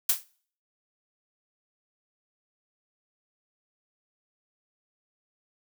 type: noise with exponential decay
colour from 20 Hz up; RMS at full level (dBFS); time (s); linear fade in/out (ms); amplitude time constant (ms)
blue; -18; 0.09-0.24; 5; 32
effects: noise-tail reverb RT60 0.5 s tail -22 dB re dry